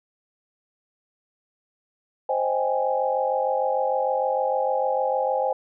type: chord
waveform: sine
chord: Ab major seventh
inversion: first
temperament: equal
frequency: 523.3 / 622.3 / 784 / 830.6 Hz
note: C5 / Eb5 / G5 / Ab5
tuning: 0 / 0 / 0 / 0 cents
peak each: -24 / -29 / -28 / -26 dBFS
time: 2.29-5.53 s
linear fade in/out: 5 ms
effects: none